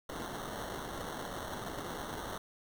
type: noise with sample-and-hold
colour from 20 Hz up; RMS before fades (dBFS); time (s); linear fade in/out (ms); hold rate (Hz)
white; -41; 0.09-2.38; 5; 2450
effects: none